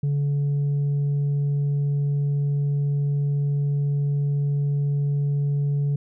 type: tone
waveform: sine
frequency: 143 Hz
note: D3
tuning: 46 cents flat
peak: -17 dBFS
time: 0.03-5.96 s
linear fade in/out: 5 ms
effects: tanh soft clip ceiling -19 dBFS